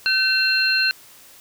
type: tone cluster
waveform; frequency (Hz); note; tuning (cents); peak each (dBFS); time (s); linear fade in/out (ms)
sine; 1532 / 2710 / 4184; G6 / E7 / C8; -40 / +47 / -1; -20 / -22 / -20; 0.06-0.91; 0
effects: white hiss -47 dBFS RMS until 1.4 s